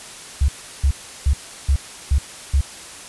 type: tone bursts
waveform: sine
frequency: 69 Hz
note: C#2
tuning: 7 cents flat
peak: -12 dBFS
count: 6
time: 0.41-2.61 s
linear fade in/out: 5 ms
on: 75 ms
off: 350 ms
effects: white hiss -37 dBFS RMS until 3.08 s + resampled to 24000 Hz